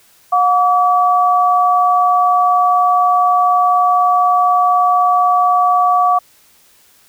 sine tone pair together, 721.9 / 1146 Hz, F#5 / D6, -43 / -43 cents, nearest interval minor sixth, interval 800 cents, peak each -12 dBFS, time 0.32-6.19 s, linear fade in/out 10 ms, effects white hiss -50 dBFS RMS until 7.08 s

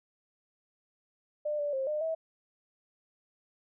sine tone with pitch steps, 598 / 583 / 533 / 605 / 646 Hz, D5 / D5 / C5 / D#5 / E5, +31 / -13 / +32 / -49 / -35 cents, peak -29 dBFS, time 1.45-2.15 s, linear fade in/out 10 ms, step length 140 ms, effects none

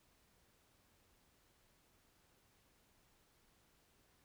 silence, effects pink hiss -73 dBFS RMS until 4.24 s

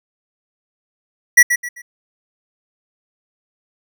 square tone with echo, 1940 Hz, B6, 31 cents flat, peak -4 dBFS, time 1.37-1.43 s, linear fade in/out 10 ms, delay 130 ms, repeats 3, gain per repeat -10 dB, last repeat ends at 1.82 s, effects none

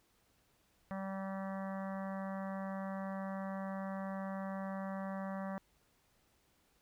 harmonic tone, 193 Hz, G3, 27 cents flat, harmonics 1 / 3 / 4 / 5 / 6 / 7 / 8 / 9 / 10, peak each -40 / -45 / -49 / -52 / -50 / -57 / -57 / -56 / -58 dBFS, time 0.91-5.58 s, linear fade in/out 0 ms, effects pink hiss -73 dBFS RMS until 6.81 s

